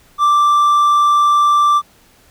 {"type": "tone", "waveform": "triangle", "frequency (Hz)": 1174.7, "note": "D6", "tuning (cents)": 0, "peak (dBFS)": -7, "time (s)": [0.18, 1.82], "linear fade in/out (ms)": 50, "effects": ["pink hiss -50 dBFS RMS until 2.3 s"]}